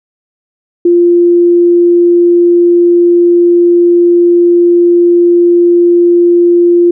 sine tone, 347.5 Hz, F4, 9 cents flat, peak -3 dBFS, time 0.85-6.91 s, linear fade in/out 5 ms, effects none

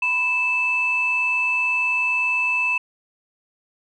sine tone pair together, 987.8 / 2631 Hz, B5 / E7, 0 / -4 cents, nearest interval octave + perfect fourth, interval 1696 cents, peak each -27 / -18 dBFS, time 0.02-2.78 s, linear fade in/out 5 ms, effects tanh soft clip ceiling -11 dBFS

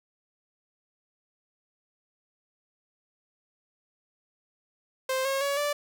sawtooth tone with pitch steps, 523.3 / 542.7 / 562.8 / 583.7 Hz, C5 / C#5 / C#5 / D5, 0 / -37 / +26 / -11 cents, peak -22 dBFS, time 5.09-5.73 s, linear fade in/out 5 ms, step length 160 ms, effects none

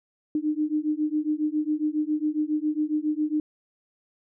sine beating tone pair, 300.7 / 308 Hz, D4 / D#4, +41 / -17 cents, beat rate 7.3 Hz, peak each -26 dBFS, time 0.35-3.4 s, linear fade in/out 2 ms, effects none

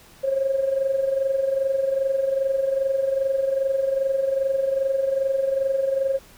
sine tone with amplitude modulation, 540 Hz, C#5, 45 cents flat, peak -16 dBFS, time 0.23-6.19 s, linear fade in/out 20 ms, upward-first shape sine, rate 22.5 Hz, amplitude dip 65%, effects tanh soft clip ceiling -12 dBFS + pink hiss -50 dBFS RMS until 6.37 s

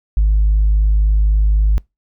sine tone, 51.91 Hz, G#1, in tune, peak -8 dBFS, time 0.17-1.78 s, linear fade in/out 0 ms, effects noise-tail reverb RT60 0.2 s tail -25 dB re dry + tanh soft clip ceiling -7 dBFS

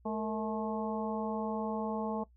harmonic tone with a mistuned harmonic, 216 Hz, A3, 32 cents flat, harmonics 1 / 2 / 3 / 4 / 5, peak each -35 / -37 / -40 / -40 / -44 dBFS, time 0.05-2.24 s, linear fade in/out 10 ms, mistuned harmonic 2, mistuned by +91 cents, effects noise-tail reverb RT60 0.1 s tail -18 dB re dry + added 60 Hz sine -59 dBFS peak until 2.36 s

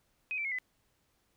sine tone with pitch steps, 2516 / 2334 / 2165 / 2009 Hz, D#7 / D7 / C#7 / B6, +19 / -11 / -41 / +29 cents, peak -32 dBFS, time 0.31-0.586 s, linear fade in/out 0 ms, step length 69 ms, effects pink hiss -74 dBFS RMS until 1.36 s

